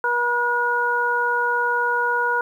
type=harmonic tone; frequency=481.8 Hz; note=B4; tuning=43 cents flat; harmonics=1 / 2 / 3; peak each=-26 / -22 / -21 dBFS; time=0.04-2.41 s; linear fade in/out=2 ms; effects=9-bit